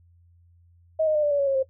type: tone with pitch steps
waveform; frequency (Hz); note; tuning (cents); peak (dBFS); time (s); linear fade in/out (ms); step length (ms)
sine; 634 / 618.1 / 602.6 / 587.5 / 572.7 / 558.3 / 544.3 / 530.7; D#5 / D#5 / D5 / D5 / D5 / C#5 / C#5 / C5; +32 / -12 / +44 / +1 / -44 / +12 / -32 / +24; -19; 0.99-1.63; 10; 80
effects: noise-tail reverb RT60 0.1 s tail -19 dB re dry + added 86 Hz sine -54 dBFS peak until 1.69 s